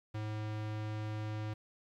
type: tone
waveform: square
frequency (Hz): 107.3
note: A2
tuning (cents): -43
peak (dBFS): -37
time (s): 0.14-1.54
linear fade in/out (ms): 10
effects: low-pass 4000 Hz 12 dB/octave + 11-bit